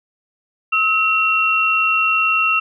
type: tone pair together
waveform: sine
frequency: 1289 / 2729 Hz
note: E6 / F7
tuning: -39 / -41 cents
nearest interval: octave + minor second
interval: 1298 cents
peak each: -18 / -15 dBFS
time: 0.72-2.6 s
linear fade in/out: 10 ms
effects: none